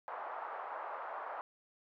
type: band-pass noise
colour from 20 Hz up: white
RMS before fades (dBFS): -43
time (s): 0.08-1.41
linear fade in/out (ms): 0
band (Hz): 600 to 1200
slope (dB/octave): 24
effects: none